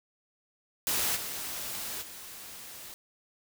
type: noise with level steps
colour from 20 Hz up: white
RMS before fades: -29 / -37 / -45 dBFS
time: 0.87-2.94 s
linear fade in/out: 0 ms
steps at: 1.15 / 2.01 s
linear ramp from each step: 20 ms
effects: none